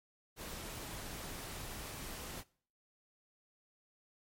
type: noise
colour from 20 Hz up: pink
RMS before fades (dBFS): -45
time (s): 0.36-2.44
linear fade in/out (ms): 50
effects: noise-tail reverb RT60 0.5 s tail -22 dB re dry + MP3 64 kbps